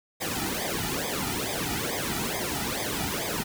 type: noise with flanger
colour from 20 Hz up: pink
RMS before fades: -30 dBFS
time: 0.2-3.44 s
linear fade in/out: 20 ms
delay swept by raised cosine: 0.7 to 1.9 ms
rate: 2.3 Hz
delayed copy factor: -0.95
effects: none